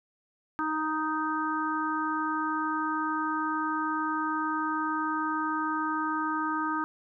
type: harmonic tone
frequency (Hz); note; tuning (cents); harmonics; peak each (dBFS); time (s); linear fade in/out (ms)
311.1; D#4; 0; 1 / 3 / 4 / 5; -32 / -33 / -31 / -35; 0.59-6.84; 0
effects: none